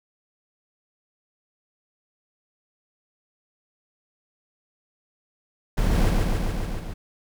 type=noise with echo; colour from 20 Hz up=brown; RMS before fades=-21 dBFS; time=5.77-6.1 s; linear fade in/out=10 ms; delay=140 ms; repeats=6; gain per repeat=-2 dB; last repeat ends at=6.94 s; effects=none